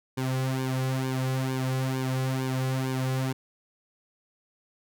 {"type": "tone with flanger", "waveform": "sawtooth", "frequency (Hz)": 130.81, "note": "C3", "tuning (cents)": 0, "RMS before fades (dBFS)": -28, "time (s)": [0.17, 3.33], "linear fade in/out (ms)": 10, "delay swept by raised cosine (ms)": [1.5, 3.3], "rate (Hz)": 2.2, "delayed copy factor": -0.8, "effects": []}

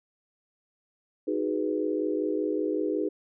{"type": "chord", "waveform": "sine", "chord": "G# minor seventh", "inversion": "second", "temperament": "equal", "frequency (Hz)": [311.1, 370, 415.3, 493.9], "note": ["D#4", "F#4", "G#4", "B4"], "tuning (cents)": [0, 0, 0, 0], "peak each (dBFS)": [-29, -33, -30, -33], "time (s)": [1.27, 3.09], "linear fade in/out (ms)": 10, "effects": []}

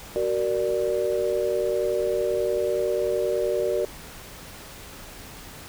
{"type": "chord", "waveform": "sine", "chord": "Gb augmented", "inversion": "none", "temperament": "equal with one note detuned", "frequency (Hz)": [375.8, 466.2, 587.3], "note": ["Gb4", "Bb4", "D5"], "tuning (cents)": [27, 0, 0], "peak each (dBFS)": -26, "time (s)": [0.16, 3.85], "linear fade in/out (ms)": 0, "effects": ["pink hiss -42 dBFS RMS until 5.68 s"]}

